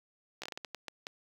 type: slowing click train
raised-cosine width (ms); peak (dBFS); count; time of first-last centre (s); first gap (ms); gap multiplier
0.2; -22; 10; 0.42-1.069; 15; 1.37
effects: high-pass 200 Hz 12 dB/octave + 8-bit